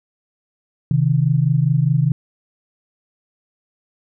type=tone pair together; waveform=sine; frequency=131.6 / 156.5 Hz; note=C3 / D#3; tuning=+10 / +10 cents; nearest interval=minor third; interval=300 cents; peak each=-16 dBFS; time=0.91-2.12 s; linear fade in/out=2 ms; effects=none